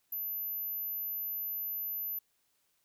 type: tone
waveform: sine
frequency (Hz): 12100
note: F#9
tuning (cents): +38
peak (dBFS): -34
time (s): 0.12-2.19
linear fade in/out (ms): 5
effects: white hiss -75 dBFS RMS until 2.84 s